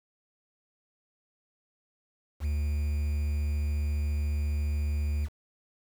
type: tone with quantisation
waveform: triangle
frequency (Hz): 73.8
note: D2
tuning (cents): +9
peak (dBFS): -24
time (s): 2.4-5.29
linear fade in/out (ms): 50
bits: 8
effects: none